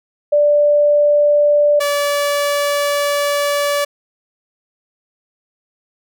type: tone pair in turn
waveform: sine / sawtooth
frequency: 587.3 / 576.2 Hz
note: D5 / D5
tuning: 0 / -33 cents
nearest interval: unison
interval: 33 cents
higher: first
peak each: -9 / -11 dBFS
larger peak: first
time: 0.32-1.8 / 1.8-3.85 s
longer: second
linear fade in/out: 10 ms
effects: none